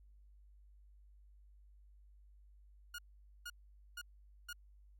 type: tone bursts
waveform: sawtooth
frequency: 1436 Hz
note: F6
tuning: 48 cents sharp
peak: -40 dBFS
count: 4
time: 2.94-4.53 s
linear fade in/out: 5 ms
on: 45 ms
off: 470 ms
effects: added 50 Hz sine -59 dBFS peak until 4.99 s + Opus 48 kbps